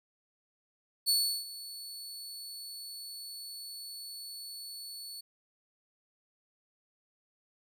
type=tone with ADSR envelope; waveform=sawtooth; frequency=4435 Hz; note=C#8; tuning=in tune; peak=-21 dBFS; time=1.06-5.21 s; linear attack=32 ms; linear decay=350 ms; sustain=-18 dB; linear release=8 ms; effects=none